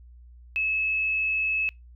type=tone; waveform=sine; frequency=2593 Hz; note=E7; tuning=29 cents flat; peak=-23 dBFS; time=0.56-1.69 s; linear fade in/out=0 ms; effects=noise-tail reverb RT60 0.2 s tail -25 dB re dry + added 60 Hz sine -46 dBFS peak until 1.95 s